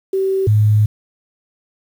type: tone pair in turn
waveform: sine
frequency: 384.5 / 106.23 Hz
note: G4 / G#2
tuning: -33 / +40 cents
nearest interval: octave + minor seventh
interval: 2227 cents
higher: first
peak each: -14 / -9 dBFS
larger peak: second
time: 0.13-0.47 / 0.47-0.86 s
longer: second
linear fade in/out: 5 ms
effects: 7-bit